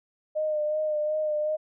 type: tone with vibrato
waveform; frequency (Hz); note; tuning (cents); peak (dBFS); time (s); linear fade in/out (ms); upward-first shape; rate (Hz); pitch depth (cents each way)
sine; 610; D#5; -34; -24; 0.35-1.57; 20; sine; 2.7; 27
effects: none